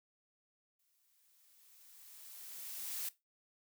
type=noise with exponential growth; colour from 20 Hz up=blue; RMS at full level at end=-39 dBFS; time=0.79-3.09 s; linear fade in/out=5 ms; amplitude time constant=500 ms; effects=noise-tail reverb RT60 0.2 s tail -17 dB re dry